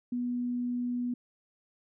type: tone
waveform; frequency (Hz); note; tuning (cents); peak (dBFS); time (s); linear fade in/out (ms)
sine; 244.6; B3; -16; -29; 0.12-1.14; 5
effects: none